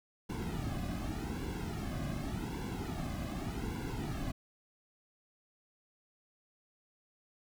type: noise with flanger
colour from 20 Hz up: brown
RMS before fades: -38 dBFS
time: 0.29-4.32 s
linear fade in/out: 10 ms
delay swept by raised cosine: 1.6 to 2.2 ms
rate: 0.86 Hz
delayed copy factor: -0.9
effects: none